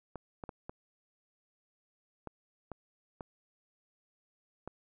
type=clicks; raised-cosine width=1 ms; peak=-27 dBFS; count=8; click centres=0.157 / 0.438 / 0.492 / 0.695 / 2.273 / 2.717 / 3.208 / 4.676 s; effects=none